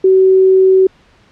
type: tone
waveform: sine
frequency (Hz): 378.4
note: F#4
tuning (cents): +39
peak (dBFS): -5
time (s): 0.04-0.87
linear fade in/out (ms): 5
effects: pink hiss -49 dBFS RMS until 1.31 s + low-pass 4000 Hz 12 dB/octave